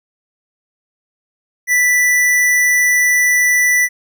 square tone, 1975.5 Hz, B6, in tune, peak -11 dBFS, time 1.67-3.89 s, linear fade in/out 50 ms, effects none

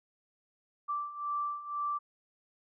sine beating tone pair, 1169 / 1171 Hz, D6 / D6, -8 / -5 cents, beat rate 2 Hz, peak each -38 / -34 dBFS, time 0.88-1.99 s, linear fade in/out 20 ms, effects none

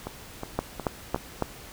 two click trains, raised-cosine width 1 ms, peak -18 / -10 dBFS, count 4 / 4, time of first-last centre 0.07-1.161 / 0.59-1.423 s, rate 2.75 / 3.6 Hz, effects pink hiss -45 dBFS RMS until 1.72 s

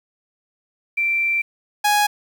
sine / sawtooth tone pair in turn, 2349 / 830.5 Hz, D7 / G#5, 0 / 0 cents, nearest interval octave + tritone, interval 1800 cents, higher first, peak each -17 / -11 dBFS, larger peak second, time 0.97-1.42 / 1.84-2.07 s, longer first, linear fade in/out 10 ms, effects 8-bit

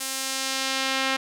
sawtooth tone with band-pass filter sweep, 266.3 Hz, C4, 31 cents sharp, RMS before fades -27 dBFS, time 0-1.17 s, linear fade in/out 10 ms, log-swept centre 9800 to 2500 Hz, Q 0.79, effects none

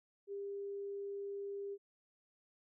sine tone, 400 Hz, G4, 35 cents sharp, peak -40 dBFS, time 0.27-1.78 s, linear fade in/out 50 ms, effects none

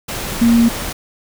sine tone in noise, 233.1 Hz, A#3, in tune, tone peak -8 dBFS, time 0.41-0.69 s, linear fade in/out 10 ms, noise pink, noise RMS -24 dBFS, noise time 0.08-0.93 s, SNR +13 dB, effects none

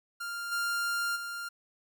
45% pulse tone with level steps, 1396.9 Hz, F6, in tune, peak -35 / -29 / -36 dBFS, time 0.2-1.49 s, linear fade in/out 10 ms, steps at 0.51 / 1.15 s, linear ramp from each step 20 ms, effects none

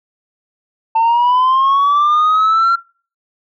sine linear sweep, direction up, 893 to 1376 Hz, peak -7 dBFS, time 0.95-2.76 s, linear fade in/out 10 ms, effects noise-tail reverb RT60 0.4 s tail -24 dB re dry + tanh soft clip ceiling -8 dBFS

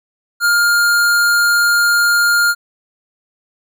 square tone, 1409 Hz, F6, 15 cents sharp, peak -11 dBFS, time 0.4-2.55 s, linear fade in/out 50 ms, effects none

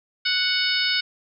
harmonic tone with a mistuned harmonic, 740 Hz, F#5, in tune, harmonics 2 / 3 / 4 / 5 / 6 / 7, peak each -27 / -27 / -27 / -27 / -27 / -27 dBFS, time 0.25-1.01 s, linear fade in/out 10 ms, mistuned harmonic 7, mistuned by -21 cents, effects none

